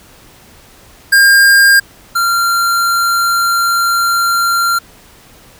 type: tone pair in turn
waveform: square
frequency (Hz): 1608 / 1380.6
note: G6 / F6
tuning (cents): +44 / -20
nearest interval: minor third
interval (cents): 264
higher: first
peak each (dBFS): -5 / -11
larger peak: first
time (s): 1.12-1.8 / 2.15-4.79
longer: second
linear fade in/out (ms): 10
effects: pink hiss -42 dBFS RMS until 5.59 s